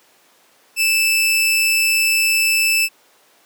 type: tone with amplitude modulation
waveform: sawtooth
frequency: 2637 Hz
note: E7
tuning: in tune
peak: -9 dBFS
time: 0.76-2.89 s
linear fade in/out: 50 ms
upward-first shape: sine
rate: 217 Hz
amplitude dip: 35%
effects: pink hiss -53 dBFS RMS until 3.45 s + high-pass 400 Hz 12 dB/octave